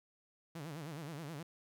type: tone with vibrato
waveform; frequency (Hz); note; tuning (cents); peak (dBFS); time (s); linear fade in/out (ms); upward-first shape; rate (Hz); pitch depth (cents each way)
sawtooth; 153.8; D#3; -20; -39; 0.55-1.43; 5; sine; 9.5; 180
effects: none